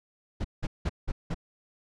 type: noise bursts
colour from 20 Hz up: brown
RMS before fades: -28 dBFS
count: 5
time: 0.4-1.345 s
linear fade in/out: 10 ms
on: 45 ms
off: 180 ms
effects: low-pass 6000 Hz 12 dB/octave